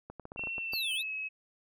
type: clicks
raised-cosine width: 1 ms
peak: -29 dBFS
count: 10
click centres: 0.1 / 0.197 / 0.254 / 0.319 / 0.361 / 0.394 / 0.437 / 0.472 / 0.582 / 0.735 s
type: tone with pitch glide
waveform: sine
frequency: 2712 to 2566 Hz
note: E7 to E7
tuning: +49 to -47 cents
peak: -34 dBFS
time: 0.37-1.29 s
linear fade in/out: 20 ms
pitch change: -96 cents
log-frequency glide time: 0.56-1.13 s
type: exponential two-way sweep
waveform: square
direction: down then up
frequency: 4755 to 2944 to 4070 Hz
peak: -33 dBFS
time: 0.72-1.03 s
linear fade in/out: 20 ms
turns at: 0.94 s
effects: none